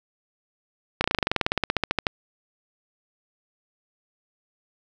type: slowing click train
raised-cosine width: 0.3 ms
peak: -5 dBFS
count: 21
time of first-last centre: 1.01-2.068 s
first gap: 32 ms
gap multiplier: 1.05
effects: none